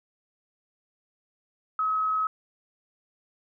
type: tone with frequency modulation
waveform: sine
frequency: 1279 Hz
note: D#6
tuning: 47 cents sharp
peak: -23 dBFS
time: 1.79-2.27 s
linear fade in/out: 2 ms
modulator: 29.7 Hz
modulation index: 0.21
effects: none